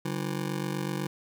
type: ring-modulated tone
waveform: 25% pulse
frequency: 164.81 Hz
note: E3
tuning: in tune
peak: -23 dBFS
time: 0.05-1.07 s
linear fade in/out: 2 ms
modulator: 24 Hz
effects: none